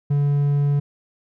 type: tone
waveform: triangle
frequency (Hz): 143.4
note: D3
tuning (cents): -41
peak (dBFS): -14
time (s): 0.1-0.8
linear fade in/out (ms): 10
effects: none